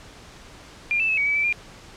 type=tone with pitch steps; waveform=sine; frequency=2401 / 2644 / 2593 / 2260 / 2291 / 2317 / 2401 Hz; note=D7 / E7 / E7 / C#7 / D7 / D7 / D7; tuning=+38 / +5 / -29 / +33 / -44 / -24 / +38 cents; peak=-19 dBFS; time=0.91-1.526 s; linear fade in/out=0 ms; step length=88 ms; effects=pink hiss -45 dBFS RMS until 1.96 s + low-pass 7000 Hz 12 dB/octave